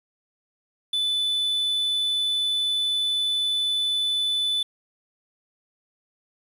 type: tone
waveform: triangle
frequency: 3496 Hz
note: A7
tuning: 12 cents flat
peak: -20 dBFS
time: 0.93-4.63 s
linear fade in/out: 5 ms
effects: resampled to 32000 Hz + 8-bit